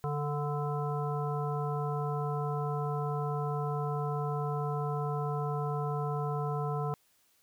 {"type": "harmonic tone with a mistuned harmonic", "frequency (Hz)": 145.9, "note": "D3", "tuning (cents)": -11, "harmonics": [1, 3, 5, 7, 9], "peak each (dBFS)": [-32, -37, -39, -40, -42], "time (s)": [0.04, 6.94], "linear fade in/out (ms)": 0, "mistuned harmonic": 3, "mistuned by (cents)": 18, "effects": ["white hiss -69 dBFS RMS until 7.42 s"]}